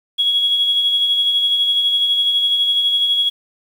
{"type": "tone with tremolo", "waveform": "sine", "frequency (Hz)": 3332, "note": "G#7", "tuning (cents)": 5, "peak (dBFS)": -11, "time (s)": [0.18, 3.3], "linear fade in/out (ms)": 20, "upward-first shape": "sine", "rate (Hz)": 12, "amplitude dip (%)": 40, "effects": ["tanh soft clip ceiling -7 dBFS", "7-bit"]}